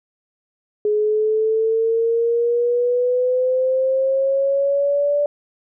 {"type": "exponential sweep", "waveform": "sine", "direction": "up", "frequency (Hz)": [419.1, 584], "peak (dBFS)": -15, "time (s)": [0.85, 5.26], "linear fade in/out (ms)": 2, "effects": []}